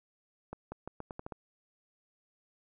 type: accelerating click train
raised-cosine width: 1 ms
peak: -26 dBFS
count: 8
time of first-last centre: 0.53-1.322 s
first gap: 190 ms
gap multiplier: 0.82
effects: none